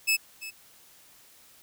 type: tone with echo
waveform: sawtooth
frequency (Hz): 2606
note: E7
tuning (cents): -20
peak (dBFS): -18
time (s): 0.07-0.17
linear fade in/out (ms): 20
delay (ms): 340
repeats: 1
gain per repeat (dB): -15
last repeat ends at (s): 0.51
effects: white hiss -56 dBFS RMS until 1.62 s